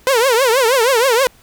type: tone with vibrato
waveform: sawtooth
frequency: 493.9 Hz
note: B4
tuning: in tune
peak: -7 dBFS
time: 0.07-1.27 s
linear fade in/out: 0 ms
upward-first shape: triangle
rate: 6.3 Hz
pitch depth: 230 cents each way
effects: pink hiss -49 dBFS RMS until 1.42 s